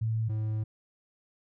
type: tone pair in turn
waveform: sine / triangle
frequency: 111.6 / 108.55 Hz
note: A2 / A2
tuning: +25 / -23 cents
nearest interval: unison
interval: 48 cents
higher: first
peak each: -26 dBFS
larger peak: neither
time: 0.01-0.29 / 0.29-0.64 s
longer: second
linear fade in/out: 10 ms
effects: none